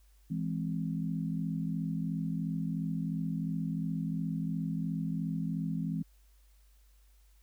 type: chord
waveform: sine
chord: E augmented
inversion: none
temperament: equal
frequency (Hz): 164.81 / 207.7 / 261.6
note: E3 / G#3 / B#3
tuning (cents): 0 / 0 / 0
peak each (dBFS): -33 / -37 / -38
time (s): 0.3-6.03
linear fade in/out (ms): 10
effects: added 50 Hz sine -59 dBFS peak until 7.42 s + white hiss -71 dBFS RMS until 7.42 s